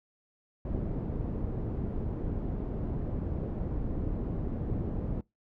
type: low-pass noise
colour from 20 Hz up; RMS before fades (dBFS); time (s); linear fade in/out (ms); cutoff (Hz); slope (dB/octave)
pink; -33; 0.65-5.21; 2; 360; 12
effects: noise-tail reverb RT60 0.2 s tail -24 dB re dry